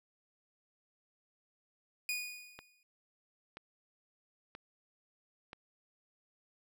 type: tone with exponential decay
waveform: sawtooth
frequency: 2463 Hz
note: D#7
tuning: 18 cents flat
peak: -29 dBFS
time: 2.09-2.83 s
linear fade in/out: 1 ms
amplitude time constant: 160 ms
type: click train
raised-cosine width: 0.3 ms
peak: -30 dBFS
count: 4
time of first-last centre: 2.59-5.531 s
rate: 1.02 Hz
effects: none